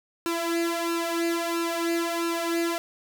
sawtooth tone with flanger, 336.9 Hz, E4, 38 cents sharp, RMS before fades -27 dBFS, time 0.26-2.78 s, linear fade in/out 0 ms, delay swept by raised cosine 0.74 to 2.54 ms, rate 1.5 Hz, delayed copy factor +0.7, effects none

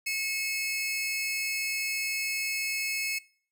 sawtooth tone pair together, 2181 / 2586 Hz, C#7 / E7, -29 / -34 cents, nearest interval minor third, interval 295 cents, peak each -28 dBFS, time 0.06-3.19 s, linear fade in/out 10 ms, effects noise-tail reverb RT60 0.5 s tail -24 dB re dry

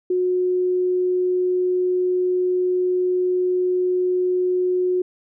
sine tone, 364 Hz, F#4, 28 cents flat, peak -17 dBFS, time 0.1-5.02 s, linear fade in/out 5 ms, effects none

